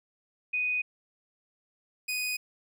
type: tone pair in turn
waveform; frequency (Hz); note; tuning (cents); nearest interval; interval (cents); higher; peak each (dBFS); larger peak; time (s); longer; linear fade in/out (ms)
sine / sawtooth; 2489 / 2489; D#7 / D#7; 0 / 0; unison; 0; neither; -26; neither; 0.53-0.82 / 2.08-2.37; neither; 10
effects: none